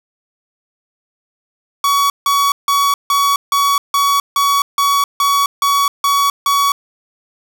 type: tone bursts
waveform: 45% pulse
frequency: 1128 Hz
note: C#6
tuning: 30 cents sharp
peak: -11 dBFS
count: 12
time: 1.84-6.72 s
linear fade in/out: 2 ms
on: 260 ms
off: 160 ms
effects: none